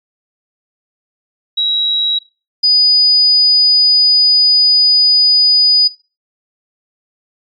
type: tone pair in turn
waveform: sine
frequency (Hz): 3864 / 4950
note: B7 / D#8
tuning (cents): -39 / -10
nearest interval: major third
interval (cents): 429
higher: second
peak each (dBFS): -11 / -7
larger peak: second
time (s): 1.57-2.19 / 2.63-5.88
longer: second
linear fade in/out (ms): 10
effects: noise-tail reverb RT60 0.3 s tail -17 dB re dry + MP3 64 kbps